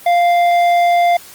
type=tone with tanh clipping; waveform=sine; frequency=697 Hz; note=F5; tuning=4 cents flat; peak=-11 dBFS; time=0.06-1.17 s; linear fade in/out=5 ms; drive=10 dB; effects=white hiss -38 dBFS RMS until 1.34 s + Opus 24 kbps